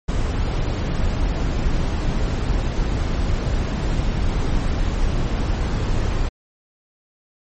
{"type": "noise", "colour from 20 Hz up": "brown", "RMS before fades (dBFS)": -20, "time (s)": [0.08, 6.29], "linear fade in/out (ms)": 10, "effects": ["MP3 32 kbps"]}